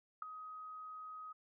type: tone with ADSR envelope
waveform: sine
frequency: 1259 Hz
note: D#6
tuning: 20 cents sharp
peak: -33 dBFS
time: 0.22-1.33 s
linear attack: 4 ms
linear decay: 4 ms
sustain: -13 dB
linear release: 13 ms
effects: none